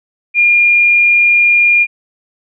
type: tone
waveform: sine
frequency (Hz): 2413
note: D7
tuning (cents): +46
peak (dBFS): -6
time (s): 0.34-1.87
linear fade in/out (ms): 50
effects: none